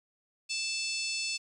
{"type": "harmonic tone with a mistuned harmonic", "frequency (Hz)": 880, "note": "A5", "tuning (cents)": 0, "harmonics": [3, 4, 5, 6, 7, 8, 9, 10], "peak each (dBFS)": [-35, -44, -37, -38, -44, -44, -43, -47], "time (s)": [0.49, 1.38], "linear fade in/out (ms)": 20, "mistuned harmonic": 9, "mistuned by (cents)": -21, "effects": ["11-bit"]}